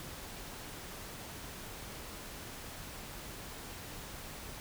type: silence
effects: pink hiss -46 dBFS RMS until 4.6 s